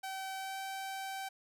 sawtooth tone with pitch glide, 768 to 773.3 Hz, G5 to G5, -36 to -24 cents, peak -35 dBFS, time 0.03-1.29 s, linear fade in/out 10 ms, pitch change +12 cents, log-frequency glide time 0.37-0.58 s, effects none

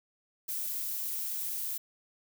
violet noise, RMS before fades -35 dBFS, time 0.48-1.78 s, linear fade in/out 10 ms, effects none

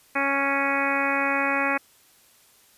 harmonic tone, 277.2 Hz, C#4, in tune, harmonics 1 / 2 / 3 / 4 / 5 / 6 / 7 / 8 / 9, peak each -30 / -30 / -30 / -30 / -30 / -30 / -30 / -30 / -30 dBFS, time 0.15-1.78 s, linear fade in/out 10 ms, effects white hiss -57 dBFS RMS until 2.77 s + resampled to 32000 Hz

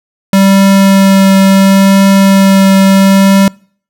square tone with vibrato, 194.5 Hz, G3, 13 cents flat, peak -4 dBFS, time 0.33-3.48 s, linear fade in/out 2 ms, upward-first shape triangle, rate 0.72 Hz, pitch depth 10 cents each way, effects noise-tail reverb RT60 0.5 s tail -26 dB re dry

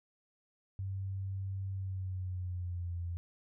sine tone with pitch glide, 96.5 to 86.47 Hz, G2 to F2, -27 to -17 cents, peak -35 dBFS, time 0.79-3.17 s, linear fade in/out 0 ms, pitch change -190 cents, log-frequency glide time 1.72-2.97 s, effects none

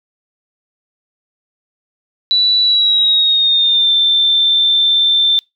sine tone with pitch glide, 3951 to 3561 Hz, B7 to A7, 0 to +20 cents, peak -9 dBFS, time 2.31-5.39 s, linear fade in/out 0 ms, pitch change -180 cents, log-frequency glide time 2.62-3.92 s, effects noise-tail reverb RT60 0.2 s tail -26 dB re dry

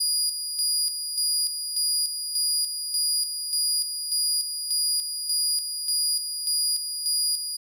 25% pulse tone with tremolo, 4871 Hz, D#8, 38 cents flat, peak -17 dBFS, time 0-7.57 s, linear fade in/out 10 ms, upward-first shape square, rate 1.7 Hz, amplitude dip 55%, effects none

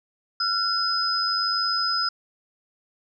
sine tone cluster, 1346 / 1447 / 5040 Hz, E6 / F#6 / D#8, +36 / -39 / +21 cents, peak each -27 / -31 / -23 dBFS, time 0.4-2.09 s, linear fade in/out 5 ms, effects none

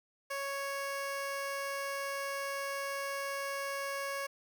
15% pulse tone, 554.4 Hz, C#5, in tune, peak -29 dBFS, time 0.3-4.27 s, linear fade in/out 10 ms, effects 11-bit

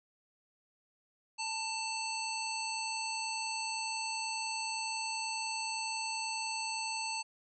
harmonic tone, 889 Hz, A5, 18 cents sharp, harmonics 1 / 3 / 5 / 7 / 9, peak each -39 / -40 / -40 / -47 / -43 dBFS, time 1.38-7.23 s, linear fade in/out 20 ms, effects none

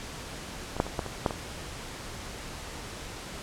clicks, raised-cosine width 1 ms, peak -21 / -8 / -21 / -14 / -21 / -9 / -18 dBFS, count 7, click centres 0.766 / 0.801 / 0.866 / 0.992 / 1.063 / 1.262 / 1.308 s, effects pink hiss -40 dBFS RMS until 3.42 s + low-pass 9000 Hz 12 dB/octave

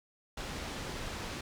pink low-pass noise, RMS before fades -40 dBFS, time 0.37-1.41 s, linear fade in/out 5 ms, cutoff 6200 Hz, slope 12 dB/octave, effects none

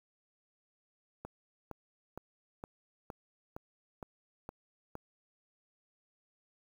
click train, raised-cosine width 1 ms, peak -28 dBFS, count 9, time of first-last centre 1.25-4.954 s, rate 2.16 Hz, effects 9-bit

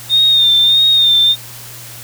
sine tone with vibrato, 3651 Hz, A#7, 37 cents flat, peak -7 dBFS, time 0.09-1.36 s, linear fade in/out 50 ms, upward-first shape sine, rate 1.6 Hz, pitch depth 42 cents each way, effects added 119 Hz sine -37 dBFS peak until 2.03 s + white hiss -33 dBFS RMS until 2.03 s

